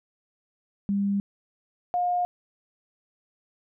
sine tone pair in turn, 200 / 712.7 Hz, G3 / F5, +35 / +35 cents, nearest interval octave + minor seventh, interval 2200 cents, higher second, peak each -22 dBFS, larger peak neither, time 0.89-1.2 / 1.94-2.25 s, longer neither, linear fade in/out 0 ms, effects none

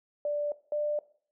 sine tone pair in turn, 587.3 / 594.1 Hz, D5 / D5, 0 / +20 cents, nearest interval unison, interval 20 cents, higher second, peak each -27 dBFS, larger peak neither, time 0.25-0.52 / 0.72-0.99 s, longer neither, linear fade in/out 2 ms, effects noise-tail reverb RT60 0.5 s tail -18 dB re dry

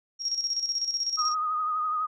sine tone with tremolo, 5588 Hz, F8, in tune, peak -24 dBFS, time 0.19-1.35 s, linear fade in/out 50 ms, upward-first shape square, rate 16 Hz, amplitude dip 60%
sine tone with vibrato, 1244.5 Hz, D#6, in tune, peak -25 dBFS, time 1.17-2.07 s, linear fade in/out 20 ms, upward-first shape sine, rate 12 Hz, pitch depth 37 cents each way
effects none

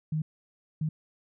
sine tone bursts at uneven times, 155.56 Hz, D#3, in tune, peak -26 dBFS, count 2, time 0.12-0.22 / 0.81-0.89 s, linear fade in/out 5 ms, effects none

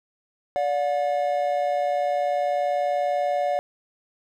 triangle tone pair together, 579.7 / 720 Hz, D5 / F#5, -23 / -47 cents, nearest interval major third, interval 376 cents, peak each -22 dBFS, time 0.56-3.59 s, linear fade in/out 0 ms, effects none

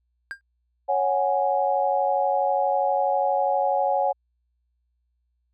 triangle tone with exponential decay, 1601 Hz, G6, 36 cents sharp, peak -24 dBFS, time 0.31-0.41 s, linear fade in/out 0 ms, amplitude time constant 20 ms
sine chord, C# suspended fourth, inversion none, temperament just, 554.4 / 739.2 / 831.5 Hz, C#5 / F#5 / G#5, 0 / -2 / +2 cents, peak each -24 dBFS, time 0.88-4.13 s, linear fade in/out 20 ms
effects added 60 Hz sine -69 dBFS peak until 5.53 s

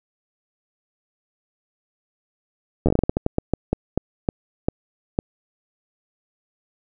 slowing click train, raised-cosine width 2 ms, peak -5 dBFS, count 18, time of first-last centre 2.86-5.189 s, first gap 11 ms, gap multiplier 1.27, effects none

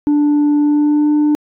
sine tone with pitch glide, 293.7 to 298.3 Hz, D4 to D4, 0 to +27 cents, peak -7 dBFS, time 0.07-1.35 s, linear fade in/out 0 ms, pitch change +27 cents, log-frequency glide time 0.59-1.1 s, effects tanh soft clip ceiling -9 dBFS

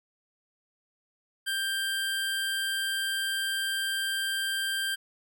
25% pulse tone, 1580 Hz, G6, 13 cents sharp, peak -24 dBFS, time 1.46-4.96 s, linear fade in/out 20 ms, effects none

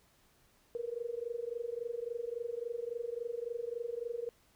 sine tone with amplitude modulation, 472.2 Hz, A#4, 22 cents sharp, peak -32 dBFS, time 0.75-4.29 s, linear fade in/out 0 ms, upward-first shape sine, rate 23.6 Hz, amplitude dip 90%, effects pink hiss -68 dBFS RMS until 4.55 s

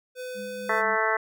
square tone, 504 Hz, B4, 35 cents sharp, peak -34 dBFS, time 0.15-0.83 s, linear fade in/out 50 ms
sine tone with tremolo, 204 Hz, G#3, 31 cents flat, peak -38 dBFS, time 0.34-0.98 s, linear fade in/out 50 ms, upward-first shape sine, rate 4 Hz, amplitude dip 40%
harmonic tone, 220 Hz, A3, in tune, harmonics 2 / 3 / 4 / 5 / 6 / 7 / 8 / 9, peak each -30 / -30 / -30 / -30 / -30 / -30 / -30 / -30 dBFS, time 0.69-1.17 s, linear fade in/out 5 ms
effects none

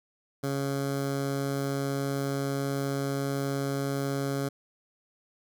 15% pulse tone with notch filter, 138.59 Hz, C#3, in tune, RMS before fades -30 dBFS, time 0.43-4.49 s, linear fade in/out 10 ms, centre 2600 Hz, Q 1.4, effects none

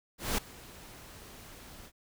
pink noise with ADSR envelope, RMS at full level -29 dBFS, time 0.18-1.92 s, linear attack 200 ms, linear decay 6 ms, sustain -21 dB, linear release 66 ms, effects none

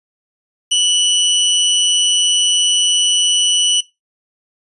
sawtooth tone with amplitude modulation, 2960 Hz, F#7, in tune, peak -6 dBFS, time 0.71-3.81 s, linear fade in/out 10 ms, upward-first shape sine, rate 183 Hz, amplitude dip 40%, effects noise-tail reverb RT60 0.2 s tail -18 dB re dry + resampled to 24000 Hz

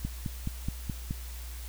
click train, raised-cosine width 5 ms, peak -19 dBFS, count 6, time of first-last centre 0.05-1.109 s, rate 4.72 Hz, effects added 60 Hz sine -38 dBFS peak until 1.68 s + white hiss -48 dBFS RMS until 1.68 s

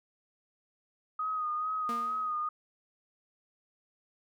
sine tone with vibrato, 1246 Hz, D#6, 2 cents sharp, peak -30 dBFS, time 1.19-2.49 s, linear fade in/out 5 ms, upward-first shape sine, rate 2.3 Hz, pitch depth 36 cents each way
sawtooth tone with exponential decay, 233.1 Hz, A#3, in tune, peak -32 dBFS, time 1.89-2.45 s, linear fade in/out 2 ms, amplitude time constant 120 ms
effects none

